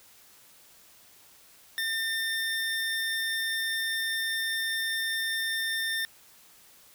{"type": "tone", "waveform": "25% pulse", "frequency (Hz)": 1805, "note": "A6", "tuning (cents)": 44, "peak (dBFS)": -24, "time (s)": [1.78, 6.05], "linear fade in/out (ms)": 0, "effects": ["white hiss -56 dBFS RMS until 6.94 s"]}